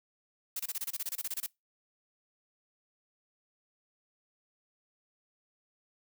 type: noise bursts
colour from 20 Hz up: blue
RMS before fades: -35 dBFS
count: 15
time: 0.56-1.464 s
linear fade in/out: 5 ms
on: 36 ms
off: 26 ms
effects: noise-tail reverb RT60 0.2 s tail -24 dB re dry